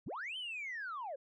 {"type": "linear two-way sweep", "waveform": "sine", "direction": "up then down", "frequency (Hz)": [65, 3136, 505], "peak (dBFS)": -38, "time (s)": [0.06, 1.16], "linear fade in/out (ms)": 10, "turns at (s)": 0.37, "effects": ["tanh soft clip ceiling -36 dBFS"]}